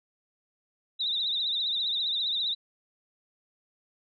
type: tone with vibrato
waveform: sine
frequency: 3764 Hz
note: A#7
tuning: 16 cents sharp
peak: -26 dBFS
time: 0.99-2.55 s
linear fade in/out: 20 ms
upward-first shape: triangle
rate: 15 Hz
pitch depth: 110 cents each way
effects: none